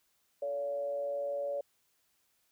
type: tone with frequency modulation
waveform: sine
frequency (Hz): 568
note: C#5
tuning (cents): +42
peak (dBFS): -32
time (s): 0.42-1.61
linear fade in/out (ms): 5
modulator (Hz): 127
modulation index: 0.41
effects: white hiss -74 dBFS RMS until 2.51 s